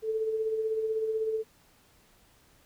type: tone with tremolo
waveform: sine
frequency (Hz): 440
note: A4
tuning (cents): 0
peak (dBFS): -25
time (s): 0.02-1.44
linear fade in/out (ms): 50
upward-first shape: sine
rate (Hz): 16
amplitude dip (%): 45
effects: pink hiss -62 dBFS RMS until 2.65 s